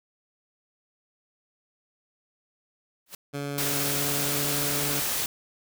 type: noise with exponential growth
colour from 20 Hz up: white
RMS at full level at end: -34 dBFS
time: 3.06-3.15 s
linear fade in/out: 5 ms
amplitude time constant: 19 ms
type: tone with pitch glide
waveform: 15% pulse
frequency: 142.3 to 144.2 Hz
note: C#3 to D3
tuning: +46 to -31 cents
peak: -24 dBFS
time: 3.33-5.01 s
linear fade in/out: 20 ms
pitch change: +23 cents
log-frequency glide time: 3.81-4.86 s
type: noise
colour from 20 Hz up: white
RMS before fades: -28 dBFS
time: 3.58-5.26 s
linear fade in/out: 2 ms
effects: none

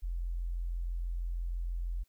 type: tone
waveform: sine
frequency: 43.09 Hz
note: F1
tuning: 22 cents flat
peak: -32 dBFS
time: 0.02-2.04 s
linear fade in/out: 20 ms
effects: white hiss -75 dBFS RMS until 2.08 s

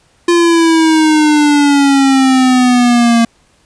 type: exponential sweep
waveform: square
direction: down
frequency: 347.3 to 230 Hz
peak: -7 dBFS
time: 0.28-3.25 s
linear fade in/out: 5 ms
effects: pink hiss -52 dBFS RMS until 3.65 s + resampled to 22050 Hz

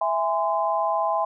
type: chord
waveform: sine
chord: E augmented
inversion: none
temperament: just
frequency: 659.3 / 824.1 / 1030.1 Hz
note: E5 / G#5 / B#5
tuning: 0 / -14 / -27 cents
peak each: -25 dBFS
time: 0.01-1.25 s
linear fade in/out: 5 ms
effects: none

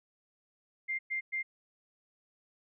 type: tone bursts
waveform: sine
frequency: 2103 Hz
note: C7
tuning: 8 cents sharp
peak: -31 dBFS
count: 3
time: 0.88-1.43 s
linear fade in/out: 20 ms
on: 110 ms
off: 110 ms
effects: none

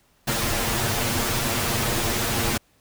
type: noise with comb filter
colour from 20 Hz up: pink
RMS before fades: -24 dBFS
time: 0.27-2.58 s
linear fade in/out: 10 ms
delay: 8.6 ms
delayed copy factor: +0.95
effects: pink hiss -62 dBFS RMS until 2.8 s

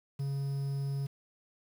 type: tone with quantisation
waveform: triangle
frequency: 138.59 Hz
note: C#3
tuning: in tune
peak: -29 dBFS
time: 0.19-1.07 s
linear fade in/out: 10 ms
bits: 9
effects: none

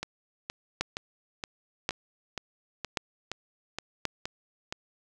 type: two click trains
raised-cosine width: 0.2 ms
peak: -10 / -16 dBFS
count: 4 / 11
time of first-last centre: 0.81-4.053 / 0.03-4.725 s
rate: 0.925 / 2.13 Hz
effects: none

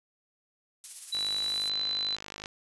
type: noise with tremolo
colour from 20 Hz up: violet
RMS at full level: -36 dBFS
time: 0.84-1.69 s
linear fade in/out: 0 ms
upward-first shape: sine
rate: 17 Hz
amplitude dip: 40%
type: tone with pitch glide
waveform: sine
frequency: 3951 to 4015 Hz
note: B7 to B7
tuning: 0 to +28 cents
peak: -28 dBFS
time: 1.12-2.16 s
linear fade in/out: 10 ms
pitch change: +28 cents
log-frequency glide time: 1.46-1.67 s
type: click train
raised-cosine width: 0.2 ms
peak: -22 dBFS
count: 68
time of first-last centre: 1.15-2.459 s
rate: 51.2 Hz
effects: resampled to 24000 Hz

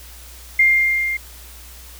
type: tone with level ramp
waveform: sine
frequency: 2110 Hz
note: C7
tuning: 14 cents sharp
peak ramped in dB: -9 to -20 dBFS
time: 0.59-1.17 s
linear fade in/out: 5 ms
effects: added 60 Hz sine -40 dBFS peak until 1.99 s + white hiss -42 dBFS RMS until 1.99 s

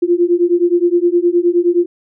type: beating tone pair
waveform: sine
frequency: 344 / 353.6 Hz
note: F4 / F4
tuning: -26 / +22 cents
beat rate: 9.6 Hz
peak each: -13 dBFS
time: 0.02-1.86 s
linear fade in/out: 10 ms
effects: none

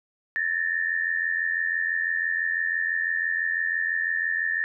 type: tone pair together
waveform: sine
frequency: 1741 / 1827 Hz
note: A6 / A#6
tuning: -19 / -35 cents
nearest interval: minor second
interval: 84 cents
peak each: -26 dBFS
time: 0.36-4.64 s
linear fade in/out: 0 ms
effects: none

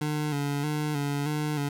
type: tone with vibrato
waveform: 25% pulse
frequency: 146.8 Hz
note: D3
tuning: in tune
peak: -23 dBFS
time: 0.01-1.69 s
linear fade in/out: 5 ms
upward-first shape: square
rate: 1.6 Hz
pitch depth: 46 cents each way
effects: none

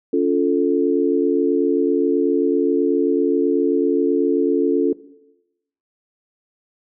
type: chord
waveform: sine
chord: Db augmented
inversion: none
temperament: equal with one note detuned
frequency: 281.5 / 349.2 / 440 Hz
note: Db4 / F4 / A4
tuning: +27 / 0 / 0 cents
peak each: -19 dBFS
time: 0.13-4.93 s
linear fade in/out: 5 ms
effects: noise-tail reverb RT60 0.9 s tail -17 dB re dry

